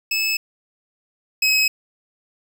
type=tone pair in turn; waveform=25% pulse; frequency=2604 / 2555 Hz; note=E7 / D#7; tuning=-22 / +45 cents; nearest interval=unison; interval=33 cents; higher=first; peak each=-15 / -11 dBFS; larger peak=second; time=0.11-0.37 / 1.42-1.68 s; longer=neither; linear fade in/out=5 ms; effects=none